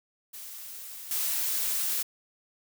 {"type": "noise with level steps", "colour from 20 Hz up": "blue", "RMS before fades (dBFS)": [-42, -29], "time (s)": [0.33, 2.03], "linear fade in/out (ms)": 10, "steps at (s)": 1.11, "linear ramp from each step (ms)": 2, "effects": []}